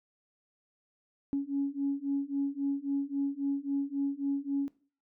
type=beating tone pair; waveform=sine; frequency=277.2 / 280.9 Hz; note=C#4 / C#4; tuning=0 / +23 cents; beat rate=3.7 Hz; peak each=-32 / -31 dBFS; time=1.33-4.68 s; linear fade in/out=0 ms; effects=noise-tail reverb RT60 0.4 s tail -18 dB re dry + tanh soft clip ceiling -21 dBFS